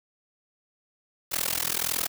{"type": "noise with amplitude modulation", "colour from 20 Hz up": "white", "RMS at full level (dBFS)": -24, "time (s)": [1.31, 2.08], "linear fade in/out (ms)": 20, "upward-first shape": "sine", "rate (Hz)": 41.6, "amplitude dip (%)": 100, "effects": []}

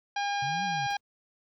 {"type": "harmonic tone", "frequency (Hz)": 809, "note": "G#5", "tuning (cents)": -46, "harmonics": [1, 2, 3, 4, 5, 6, 7], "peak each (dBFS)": [-29, -35, -39, -41, -43, -45, -46], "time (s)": [0.16, 0.97], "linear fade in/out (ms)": 5}
{"type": "exponential two-way sweep", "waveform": "sine", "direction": "up then down", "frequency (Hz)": [127.7, 196, 127.7], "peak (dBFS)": -37, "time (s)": [0.42, 0.87], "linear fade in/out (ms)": 5, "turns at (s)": 0.64}
{"type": "noise with exponential decay", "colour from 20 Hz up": "pink", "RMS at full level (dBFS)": -45, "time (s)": [0.9, 1.01], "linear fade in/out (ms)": 5, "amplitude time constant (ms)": 22}
{"effects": []}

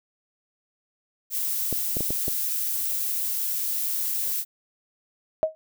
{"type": "noise", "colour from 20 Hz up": "violet", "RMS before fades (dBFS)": -27, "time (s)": [1.3, 4.45], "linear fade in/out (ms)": 50}
{"type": "clicks", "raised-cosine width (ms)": 2, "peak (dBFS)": -16, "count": 5, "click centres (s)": [1.727, 1.969, 2.007, 2.106, 2.281]}
{"type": "tone with exponential decay", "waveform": "sine", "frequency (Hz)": 632, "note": "D#5", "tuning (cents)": 27, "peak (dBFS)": -14, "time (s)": [5.43, 5.55], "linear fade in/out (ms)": 0, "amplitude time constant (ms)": 26}
{"effects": []}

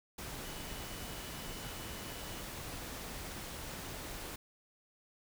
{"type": "tone in noise", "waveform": "sine", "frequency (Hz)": 2960, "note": "F#7", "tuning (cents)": 0, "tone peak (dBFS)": -55, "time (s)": [0.44, 2.41], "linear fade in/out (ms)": 5, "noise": "pink", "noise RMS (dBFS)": -44, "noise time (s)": [0.18, 4.36], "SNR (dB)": -14, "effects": []}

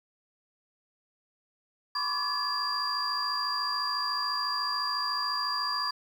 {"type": "tone cluster", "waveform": "sine", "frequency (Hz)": [1010, 1116, 1170, 1706, 4761], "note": ["B5", "C#6", "D6", "G#6", "D8"], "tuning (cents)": [39, 11, -7, 46, 23], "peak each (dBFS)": [-35, -35, -35, -38, -30], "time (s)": [1.95, 5.91], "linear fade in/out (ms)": 5, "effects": ["tanh soft clip ceiling -19 dBFS", "9-bit"]}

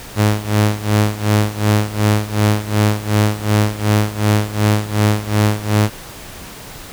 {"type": "tone with tremolo", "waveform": "sawtooth", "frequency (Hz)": 105.4, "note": "G#2", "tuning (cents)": 26, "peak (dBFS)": -6, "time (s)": [0.15, 5.9], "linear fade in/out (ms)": 50, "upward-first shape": "sine", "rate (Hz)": 2.7, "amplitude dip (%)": 85, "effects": ["pink hiss -34 dBFS RMS until 6.92 s"]}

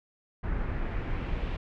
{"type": "noise with low-pass filter sweep", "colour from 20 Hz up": "brown", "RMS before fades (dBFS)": -31, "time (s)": [0.43, 1.57], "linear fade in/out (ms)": 10, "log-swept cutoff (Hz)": [1700, 2900], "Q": 1.8, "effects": []}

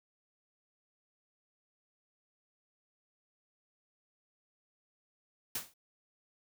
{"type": "noise with exponential decay", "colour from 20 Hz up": "white", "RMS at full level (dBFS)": -32, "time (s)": [5.55, 5.74], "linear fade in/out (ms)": 5, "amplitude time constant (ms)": 40, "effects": []}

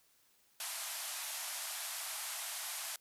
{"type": "band-pass noise", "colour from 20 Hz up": "white", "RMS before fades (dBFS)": -42, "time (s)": [0.6, 2.96], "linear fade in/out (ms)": 2, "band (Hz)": [610, 13000], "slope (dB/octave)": 96, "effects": ["white hiss -70 dBFS RMS until 3 s"]}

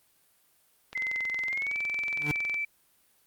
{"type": "click train", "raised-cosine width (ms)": 0.2, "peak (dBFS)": -23, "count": 36, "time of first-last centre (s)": [0.93, 2.543], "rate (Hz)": 21.7}
{"type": "tone with pitch glide", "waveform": "sine", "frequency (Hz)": [2058, 2323], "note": ["C7", "D7"], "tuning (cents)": [-29, -20], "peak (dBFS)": -28, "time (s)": [0.95, 2.65], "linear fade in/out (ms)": 5, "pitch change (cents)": 209, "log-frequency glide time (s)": [1.46, 1.77]}
{"type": "tone with exponential growth", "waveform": "25% pulse", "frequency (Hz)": 148.5, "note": "D3", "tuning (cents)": 20, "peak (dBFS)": -21, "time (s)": [2.14, 2.31], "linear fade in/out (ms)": 0, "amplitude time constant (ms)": 35}
{"effects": ["white hiss -66 dBFS RMS until 3.26 s", "Opus 32 kbps"]}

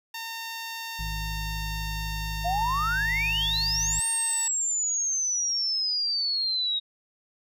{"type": "tone", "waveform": "10% pulse", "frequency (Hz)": 912, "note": "A#5", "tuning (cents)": -38, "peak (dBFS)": -25, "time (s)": [0.14, 4.48], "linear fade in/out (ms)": 5}
{"type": "harmonic tone", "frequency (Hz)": 52, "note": "G#1", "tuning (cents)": 3, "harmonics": [1, 2, 3], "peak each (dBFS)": [-31, -41, -38], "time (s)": [0.99, 4], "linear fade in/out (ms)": 5}
{"type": "exponential two-way sweep", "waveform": "sine", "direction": "up then down", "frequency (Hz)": [672, 8770, 3775], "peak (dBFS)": -24, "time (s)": [2.44, 6.8], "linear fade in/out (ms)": 20, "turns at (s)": 4.06}
{"effects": []}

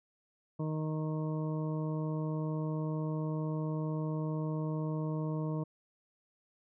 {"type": "harmonic tone", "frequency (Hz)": 155.56, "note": "D#3", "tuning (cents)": 0, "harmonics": [1, 2, 3, 4, 6, 7], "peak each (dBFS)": [-33, -39, -43, -45, -49, -50], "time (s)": [0.59, 5.64], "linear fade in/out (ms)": 10, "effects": []}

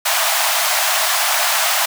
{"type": "high-pass noise", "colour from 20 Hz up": "pink", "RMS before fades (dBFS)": -17, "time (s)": [0.05, 1.86], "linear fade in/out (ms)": 10, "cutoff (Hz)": 620, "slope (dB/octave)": 96, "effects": []}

